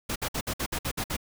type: noise bursts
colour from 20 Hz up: pink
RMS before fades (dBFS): -30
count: 9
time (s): 0.09-1.167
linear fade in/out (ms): 10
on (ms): 69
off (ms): 57
effects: none